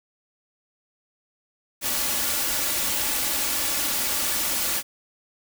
white noise with comb filter, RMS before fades -25 dBFS, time 1.81-4.83 s, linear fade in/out 50 ms, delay 3.5 ms, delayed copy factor +0.55, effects none

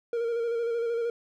triangle tone with vibrato, 466.2 Hz, A#4, in tune, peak -24 dBFS, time 0.13-1.1 s, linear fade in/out 2 ms, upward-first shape square, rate 13 Hz, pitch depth 26 cents each way, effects none

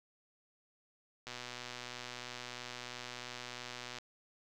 click train, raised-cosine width 0.2 ms, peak -26 dBFS, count 335, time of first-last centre 1.27-3.985 s, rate 123 Hz, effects none

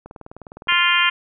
click train, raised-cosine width 1 ms, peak -23 dBFS, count 14, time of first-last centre 0.06-0.723 s, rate 19.6 Hz
harmonic tone, 349.2 Hz, F4, in tune, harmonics 3 / 4 / 5 / 6 / 7 / 8 / 9, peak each -22 / -22 / -22 / -22 / -22 / -22 / -22 dBFS, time 0.68-1.1 s, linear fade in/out 10 ms
effects none

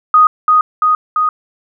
sine tone with echo, 1244.5 Hz, D#6, in tune, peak -4 dBFS, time 0.14-0.27 s, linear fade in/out 2 ms, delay 340 ms, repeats 3, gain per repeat -2 dB, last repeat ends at 1.29 s, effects none

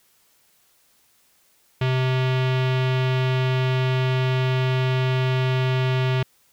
square tone with low-pass filter, 129.3 Hz, C3, 20 cents flat, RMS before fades -21 dBFS, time 1.81-6.23 s, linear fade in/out 5 ms, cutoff 3100 Hz, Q 2.1, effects white hiss -61 dBFS RMS until 6.52 s

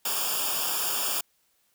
white noise with comb filter, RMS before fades -28 dBFS, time 0.05-1.21 s, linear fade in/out 5 ms, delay 0.49 ms, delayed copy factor -1, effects white hiss -69 dBFS RMS until 1.74 s

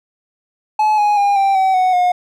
triangle tone with pitch steps, 856 / 831.6 / 808 / 785 / 762.6 / 740.9 / 719.8 Hz, A5 / G#5 / G#5 / G5 / G5 / F#5 / F#5, -48 / +2 / -48 / +2 / -48 / +2 / -48 cents, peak -9 dBFS, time 0.79-2.12 s, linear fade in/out 5 ms, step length 190 ms, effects none

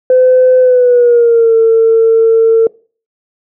sine tone with pitch glide, 510 to 451.7 Hz, C5 to A4, -44 to +45 cents, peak -3 dBFS, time 0.1-2.67 s, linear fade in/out 2 ms, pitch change -211 cents, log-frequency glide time 0.6-1.55 s, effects noise-tail reverb RT60 0.4 s tail -23 dB re dry + tanh soft clip ceiling 0 dBFS

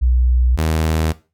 sine / sawtooth tone pair in turn, 61.74 / 79.38 Hz, B1 / D#2, 0 / +35 cents, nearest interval major third, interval 435 cents, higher second, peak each -11 dBFS, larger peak neither, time 0.01-0.57 / 0.57-1.13 s, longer neither, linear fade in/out 20 ms, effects noise-tail reverb RT60 0.3 s tail -17 dB re dry + MP3 96 kbps

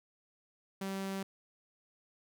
sawtooth tone, 193.7 Hz, G3, 20 cents flat, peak -32 dBFS, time 0.81-1.23 s, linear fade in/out 5 ms, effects none

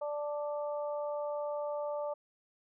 harmonic tone, 293.7 Hz, D4, in tune, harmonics 2 / 3 / 4, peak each -34 / -42 / -46 dBFS, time 0.01-2.14 s, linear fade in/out 10 ms, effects none

